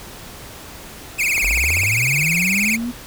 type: tone with vibrato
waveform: 45% pulse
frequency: 2357 Hz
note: D7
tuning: 6 cents sharp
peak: -16 dBFS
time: 1.18-2.77 s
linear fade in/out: 20 ms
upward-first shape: triangle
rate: 19 Hz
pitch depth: 220 cents each way
type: click train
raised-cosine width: 1 ms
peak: -17 dBFS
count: 8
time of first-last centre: 1.38-1.835 s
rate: 15.4 Hz
type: linear sweep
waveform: sine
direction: up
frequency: 41.2 to 246.9 Hz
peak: -21 dBFS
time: 1.42-2.92 s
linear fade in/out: 20 ms
effects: pink hiss -37 dBFS RMS until 3.06 s